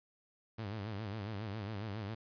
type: tone with vibrato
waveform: sawtooth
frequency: 104.8 Hz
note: G#2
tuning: 16 cents sharp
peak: -35 dBFS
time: 0.58-2.15 s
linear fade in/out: 10 ms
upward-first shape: sine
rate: 7.3 Hz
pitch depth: 130 cents each way
effects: resampled to 11025 Hz + 11-bit